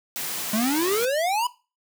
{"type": "high-pass noise", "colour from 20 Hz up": "white", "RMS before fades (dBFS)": -30, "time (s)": [0.16, 1.05], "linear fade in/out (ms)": 0, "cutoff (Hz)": 110, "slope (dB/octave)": 24}
{"type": "exponential sweep", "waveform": "square", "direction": "up", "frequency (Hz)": [207.4, 1007], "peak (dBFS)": -22, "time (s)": [0.53, 1.47], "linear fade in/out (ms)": 5}
{"effects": ["noise-tail reverb RT60 0.3 s tail -18 dB re dry"]}